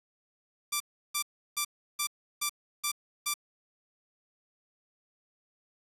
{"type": "tone bursts", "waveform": "5% pulse", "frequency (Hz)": 1174.7, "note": "D6", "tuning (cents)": 0, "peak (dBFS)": -16, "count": 7, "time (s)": [0.72, 3.341], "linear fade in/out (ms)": 10, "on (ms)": 83, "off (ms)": 340, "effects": ["resampled to 32000 Hz", "9-bit"]}